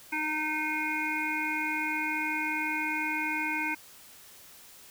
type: harmonic tone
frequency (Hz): 307.6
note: D#4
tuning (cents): -20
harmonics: 1 / 3 / 5 / 7 / 8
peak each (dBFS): -36 / -35 / -36 / -33 / -34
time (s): 0.12-3.75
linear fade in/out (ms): 10
effects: white hiss -52 dBFS RMS until 4.9 s